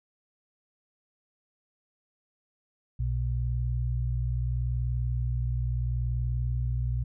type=tone pair together; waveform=sine; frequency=61 / 121.74 Hz; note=B1 / B2; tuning=-21 / -24 cents; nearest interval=octave; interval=1197 cents; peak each=-28 / -29 dBFS; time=2.99-7.04 s; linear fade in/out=10 ms; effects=none